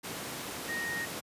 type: tone in noise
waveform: sine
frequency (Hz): 1864.7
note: A#6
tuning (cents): 0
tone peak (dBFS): -33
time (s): 0.68-1.06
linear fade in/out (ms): 20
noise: pink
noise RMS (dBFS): -38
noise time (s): 0.03-1.21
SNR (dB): +2
effects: high-pass 150 Hz 12 dB/octave + resampled to 32000 Hz